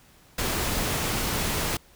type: noise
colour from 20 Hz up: pink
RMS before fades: -27 dBFS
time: 0.38-1.77 s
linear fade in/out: 5 ms
effects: pink hiss -56 dBFS RMS until 1.95 s